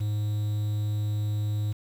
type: tone with quantisation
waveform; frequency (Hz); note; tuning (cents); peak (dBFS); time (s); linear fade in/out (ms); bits
triangle; 105.2; G#2; +23; -23; 0-1.73; 10; 8
effects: none